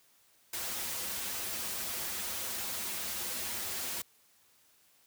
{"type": "noise with comb filter", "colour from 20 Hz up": "white", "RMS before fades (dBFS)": -37, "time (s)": [0.53, 4.02], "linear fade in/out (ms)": 5, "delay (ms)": 6.8, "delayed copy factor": -0.9, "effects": ["white hiss -66 dBFS RMS until 5.06 s", "high-pass 60 Hz 12 dB/octave"]}